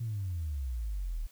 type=exponential sweep; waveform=sine; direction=down; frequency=119.9 to 36.69 Hz; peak=-31 dBFS; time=0-1.27 s; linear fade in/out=10 ms; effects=tanh soft clip ceiling -27 dBFS + white hiss -61 dBFS RMS until 1.31 s